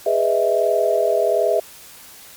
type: chord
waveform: sine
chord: E major seventh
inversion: first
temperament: just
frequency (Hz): 412 / 494.4 / 618.1 / 659.3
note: G#4 / B4 / D#5 / E5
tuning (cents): -14 / +2 / -12 / 0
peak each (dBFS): -21 / -22 / -21 / -18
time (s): 0.06-1.6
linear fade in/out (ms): 5
effects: white hiss -42 dBFS RMS until 2.36 s + MP3 96 kbps